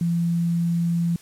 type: tone with quantisation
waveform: sine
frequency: 170 Hz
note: F3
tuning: 46 cents flat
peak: -19 dBFS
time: 0.01-1.16 s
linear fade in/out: 2 ms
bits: 8
effects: white hiss -50 dBFS RMS until 1.21 s + low-pass 12000 Hz 12 dB/octave